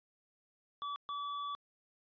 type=tone bursts at uneven times; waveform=square; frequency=1148 Hz; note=D6; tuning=40 cents flat; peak=-38 dBFS; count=2; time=0.82-0.96 / 1.09-1.55 s; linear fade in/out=0 ms; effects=resampled to 11025 Hz